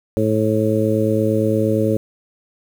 harmonic tone, 108.7 Hz, A2, 21 cents flat, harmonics 1 / 2 / 3 / 4 / 5, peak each -21 / -21 / -21 / -21 / -21 dBFS, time 0.17-1.97 s, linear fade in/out 0 ms, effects 7-bit

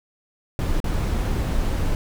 brown noise with dropouts, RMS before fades -22 dBFS, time 0.59-1.95 s, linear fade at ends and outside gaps 1 ms, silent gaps 0.802-0.842 s, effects none

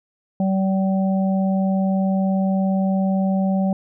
harmonic tone, 191.6 Hz, G3, 39 cents flat, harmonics 1 / 3 / 4, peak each -17 / -27 / -29 dBFS, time 0.4-3.73 s, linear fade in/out 2 ms, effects none

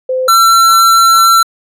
sine / square tone pair in turn, 515 / 1348.9 Hz, C5 / E6, -28 / +39 cents, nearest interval octave + perfect fourth, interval 1667 cents, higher second, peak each -11 / -5 dBFS, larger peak second, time 0.09-0.28 / 0.28-1.43 s, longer second, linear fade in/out 5 ms, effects resampled to 32000 Hz

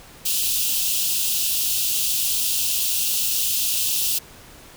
white high-pass noise, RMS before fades -22 dBFS, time 0.25-4.19 s, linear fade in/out 10 ms, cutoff 2600 Hz, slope 96 dB/octave, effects pink hiss -45 dBFS RMS until 4.76 s

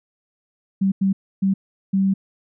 sine tone bursts at uneven times, 193.5 Hz, G3, 22 cents flat, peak -15 dBFS, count 4, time 0.81-0.92 / 1.01-1.13 / 1.42-1.54 / 1.93-2.14 s, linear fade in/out 10 ms, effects none

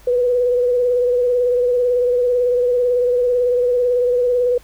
sine tone with vibrato, 492 Hz, B4, 7 cents flat, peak -13 dBFS, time 0.07-4.58 s, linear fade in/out 5 ms, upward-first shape sine, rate 18 Hz, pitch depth 32 cents each way, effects added 50 Hz sine -44 dBFS peak until 4.63 s + pink hiss -49 dBFS RMS until 4.63 s

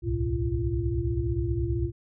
sine tone cluster, 63.5 / 72.9 / 105 / 120.4 / 342.7 Hz, B1 / D2 / G#2 / B2 / F4, +49 / -12 / +19 / -44 / -33 cents, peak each -31 dBFS, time 0.02-1.92 s, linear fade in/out 50 ms, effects none

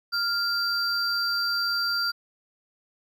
triangle tone pair together, 1396.9 / 4699 Hz, F6 / D8, 0 / 0 cents, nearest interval octave + major sixth, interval 2100 cents, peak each -25 dBFS, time 0.12-2.12 s, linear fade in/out 20 ms, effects none

